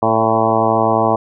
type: harmonic tone with a mistuned harmonic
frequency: 111.6 Hz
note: A2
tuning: 25 cents sharp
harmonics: 1 / 2 / 3 / 4 / 5 / 6 / 7 / 8 / 9 / 10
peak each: -24 / -22 / -22 / -21 / -21 / -18 / -19 / -22 / -20 / -24 dBFS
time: 0.02-1.16 s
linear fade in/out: 5 ms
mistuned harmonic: 5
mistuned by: +23 cents
effects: none